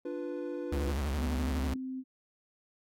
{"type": "chord", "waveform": "triangle", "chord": "B diminished", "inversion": "first", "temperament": "equal", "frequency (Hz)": [293.7, 349.2, 493.9], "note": ["D4", "F4", "B4"], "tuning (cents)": [0, 0, 0], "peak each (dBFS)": -37, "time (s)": [0.05, 0.92], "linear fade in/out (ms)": 5}
{"type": "tone with vibrato", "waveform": "45% pulse", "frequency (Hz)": 70.7, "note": "C#2", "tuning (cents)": 35, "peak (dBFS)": -30, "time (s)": [0.72, 1.74], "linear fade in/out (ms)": 5, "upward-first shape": "sine", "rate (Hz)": 12, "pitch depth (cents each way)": 160}
{"type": "tone with pitch glide", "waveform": "sine", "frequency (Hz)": [246.9, 260.1], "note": ["B3", "C4"], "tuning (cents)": [0, -10], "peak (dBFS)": -35, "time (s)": [1.16, 2.04], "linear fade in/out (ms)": 50, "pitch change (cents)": 90, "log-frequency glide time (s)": [1.29, 1.65]}
{"effects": ["AAC 48 kbps"]}